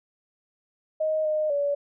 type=tone with pitch steps; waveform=sine; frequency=625 / 615 / 572 Hz; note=D#5 / D#5 / D5; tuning=+8 / -20 / -46 cents; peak=-22 dBFS; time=1-1.75 s; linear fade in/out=10 ms; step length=250 ms; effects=none